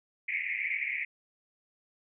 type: band-pass noise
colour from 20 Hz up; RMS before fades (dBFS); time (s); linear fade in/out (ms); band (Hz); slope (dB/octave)
pink; -33; 0.28-1.05; 10; 2000 to 2400; 96
effects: none